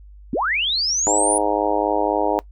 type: linear sweep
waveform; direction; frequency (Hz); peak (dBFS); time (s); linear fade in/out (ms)
sine; up; 185 to 9850; -18; 0.33-1.38; 2
type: harmonic tone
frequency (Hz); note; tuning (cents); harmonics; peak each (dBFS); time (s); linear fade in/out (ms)
103.83; G#2; 0; 3 / 4 / 5 / 6 / 7 / 8 / 9; -25 / -25 / -25 / -25 / -25 / -25 / -25; 1.07-2.39; 0
effects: noise-tail reverb RT60 0.1 s tail -21 dB re dry + added 50 Hz sine -40 dBFS peak until 2.51 s